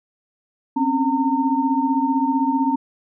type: tone cluster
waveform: sine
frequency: 260.8 / 276.4 / 913 Hz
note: C4 / C#4 / A#5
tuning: -5 / -5 / -36 cents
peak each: -21 dBFS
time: 0.76-2.76 s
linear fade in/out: 10 ms
effects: none